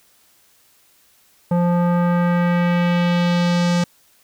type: tone with low-pass filter sweep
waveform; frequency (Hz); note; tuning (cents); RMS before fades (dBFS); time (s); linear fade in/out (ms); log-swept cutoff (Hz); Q
square; 174.61; F3; 0; -17; 1.51-3.84; 5; 810 to 6400; 1.4
effects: white hiss -56 dBFS RMS until 4.23 s